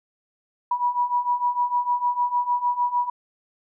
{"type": "beating tone pair", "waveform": "sine", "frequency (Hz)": [970, 976.6], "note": ["B5", "B5"], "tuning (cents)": [-31, -20], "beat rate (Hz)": 6.6, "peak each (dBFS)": [-25, -22], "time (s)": [0.71, 3.1], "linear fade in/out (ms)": 5, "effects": []}